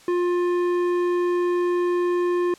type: tone with tanh clipping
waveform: sine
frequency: 353.1 Hz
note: F4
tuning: 19 cents sharp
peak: -21 dBFS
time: 0.08-2.54 s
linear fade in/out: 2 ms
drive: 12 dB
effects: white hiss -50 dBFS RMS until 2.58 s + low-pass 8000 Hz 12 dB/octave